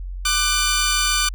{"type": "tone pair together", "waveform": "10% pulse", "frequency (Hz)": [1188, 1496.8], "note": ["D6", "F#6"], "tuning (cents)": [20, 20], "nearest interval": "major third", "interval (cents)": 400, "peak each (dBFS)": -12, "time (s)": [0.25, 1.29], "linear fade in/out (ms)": 5, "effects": ["added 45 Hz sine -27 dBFS peak until 1.34 s"]}